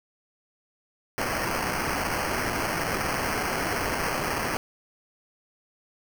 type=noise with sample-and-hold; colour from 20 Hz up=violet; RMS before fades=-28 dBFS; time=1.18-4.57 s; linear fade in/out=0 ms; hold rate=3675 Hz; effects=none